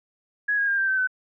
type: tone with pitch steps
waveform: sine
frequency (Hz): 1670 / 1637.5 / 1605.7 / 1574.5 / 1543.8 / 1513.8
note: G#6 / G#6 / G6 / G6 / G6 / F#6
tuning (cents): +9 / -25 / +41 / +7 / -27 / +39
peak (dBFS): -20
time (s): 0.48-1.074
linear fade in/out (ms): 10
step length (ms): 99
effects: none